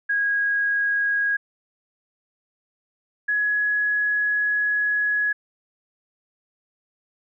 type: tone pair in turn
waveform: sine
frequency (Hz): 1646 / 1680.6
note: G#6 / G#6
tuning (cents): -16 / +20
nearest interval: unison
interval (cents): 36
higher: second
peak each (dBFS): -19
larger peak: neither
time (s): 0.09-1.37 / 3.28-5.33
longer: second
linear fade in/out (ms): 10
effects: none

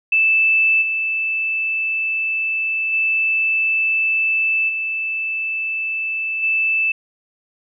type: tone with level steps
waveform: sine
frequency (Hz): 2636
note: E7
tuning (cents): -1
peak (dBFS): -12 / -18 / -15 / -20 / -15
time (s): 0.12-6.92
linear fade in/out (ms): 5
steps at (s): 0.81 / 2.92 / 4.68 / 6.42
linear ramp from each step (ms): 20
effects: none

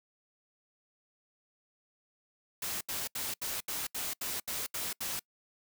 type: noise bursts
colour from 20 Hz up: white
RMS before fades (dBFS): -36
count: 10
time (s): 2.62-5.195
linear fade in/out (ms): 5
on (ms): 190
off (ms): 75
effects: noise-tail reverb RT60 0.1 s tail -26 dB re dry

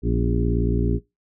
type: harmonic tone with a mistuned harmonic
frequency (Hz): 58.27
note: A#1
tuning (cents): 0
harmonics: 1 / 2 / 3 / 4 / 5 / 6 / 7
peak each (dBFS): -22 / -25 / -27 / -28 / -29 / -30 / -30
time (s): 0.02-1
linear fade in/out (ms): 50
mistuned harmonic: 4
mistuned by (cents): +66
effects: noise-tail reverb RT60 0.2 s tail -20 dB re dry

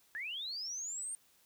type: linear sweep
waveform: sine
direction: up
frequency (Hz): 1661.2 to 8920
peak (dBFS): -38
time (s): 0.15-1.15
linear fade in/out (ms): 0
effects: white hiss -68 dBFS RMS until 1.45 s

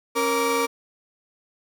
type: tone cluster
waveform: 30% pulse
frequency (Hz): 273.7 / 468 / 1159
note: C#4 / A#4 / D6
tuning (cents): -22 / +7 / -23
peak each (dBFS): -26 / -20 / -23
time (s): 0.15-0.67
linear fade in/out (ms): 20
effects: none

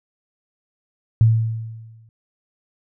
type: tone with exponential decay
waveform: sine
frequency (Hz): 112.5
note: A2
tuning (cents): +39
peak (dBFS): -8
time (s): 1.21-2.09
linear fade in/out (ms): 0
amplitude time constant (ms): 190
effects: none

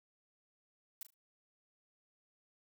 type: noise with echo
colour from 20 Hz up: blue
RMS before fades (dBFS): -44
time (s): 1.01-1.03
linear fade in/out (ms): 2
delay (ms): 37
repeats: 3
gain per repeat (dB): -12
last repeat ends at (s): 1.141
effects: none

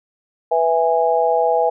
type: chord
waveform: sine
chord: E major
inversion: second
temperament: just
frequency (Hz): 494.4 / 659.3 / 824.1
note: B4 / E5 / G#5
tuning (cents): +2 / 0 / -14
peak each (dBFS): -18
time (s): 0.51-1.7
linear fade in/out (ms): 10
effects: none

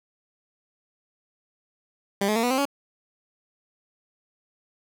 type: tone with pitch steps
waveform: 15% pulse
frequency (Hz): 198.8 / 213.1 / 228.4 / 244.8 / 262.3 / 281.1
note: G3 / G#3 / A#3 / B3 / C4 / C#4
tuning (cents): +25 / +45 / -35 / -15 / +4 / +24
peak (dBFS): -15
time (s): 2.21-2.654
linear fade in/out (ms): 5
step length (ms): 74
effects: none

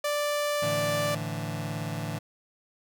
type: tone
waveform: sawtooth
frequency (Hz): 587.3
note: D5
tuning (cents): 0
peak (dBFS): -22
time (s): 0.04-1.15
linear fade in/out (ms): 5
type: chord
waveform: sawtooth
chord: A suspended fourth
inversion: none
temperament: just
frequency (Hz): 110 / 146.67 / 165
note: A2 / D3 / E3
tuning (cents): 0 / -2 / +2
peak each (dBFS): -31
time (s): 0.62-2.19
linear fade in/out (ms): 10
effects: none

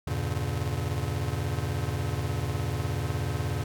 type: chord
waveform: square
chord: E diminished seventh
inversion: none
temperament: just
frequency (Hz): 82.41 / 98.89 / 118.67 / 142.4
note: E2 / G2 / Bb2 / Db3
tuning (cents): 0 / +16 / +31 / +47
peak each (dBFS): -34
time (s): 0.07-3.64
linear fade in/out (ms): 5
effects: none

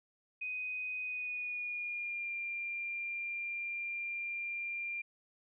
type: tone with pitch glide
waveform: sine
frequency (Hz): 2500 to 2387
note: D#7 to D7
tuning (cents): +8 to +28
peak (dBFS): -36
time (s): 0.41-5.02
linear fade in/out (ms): 10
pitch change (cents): -80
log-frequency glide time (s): 1.03-2.33
effects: none

